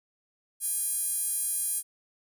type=tone with high-pass filter; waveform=sawtooth; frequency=814 Hz; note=G#5; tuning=35 cents flat; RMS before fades=-30 dBFS; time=0.6-1.83 s; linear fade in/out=50 ms; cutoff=10000 Hz; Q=4.3; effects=none